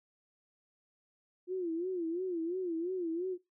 sine tone with vibrato, 349.2 Hz, F4, in tune, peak -32 dBFS, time 1.47-3.38 s, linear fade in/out 50 ms, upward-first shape sine, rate 2.9 Hz, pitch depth 130 cents each way, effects noise-tail reverb RT60 0.2 s tail -21 dB re dry

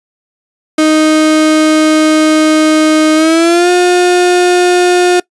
35% pulse tone with pitch glide, 311.1 to 357.4 Hz, D#4 to F4, 0 to +40 cents, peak -4 dBFS, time 0.78-5.2 s, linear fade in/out 5 ms, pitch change +240 cents, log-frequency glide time 3.15-3.7 s, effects noise-tail reverb RT60 0.1 s tail -23 dB re dry + resampled to 24000 Hz

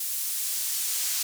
brown noise with high-pass filter sweep, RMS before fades -29 dBFS, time 0-1.23 s, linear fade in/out 5 ms, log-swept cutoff 10000 to 6400 Hz, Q 0.72, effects none

